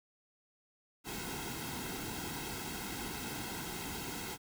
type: noise with comb filter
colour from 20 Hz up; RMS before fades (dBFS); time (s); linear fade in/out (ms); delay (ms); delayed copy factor
pink; -41; 1.04-4.38; 50; 1.7; -0.75
effects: none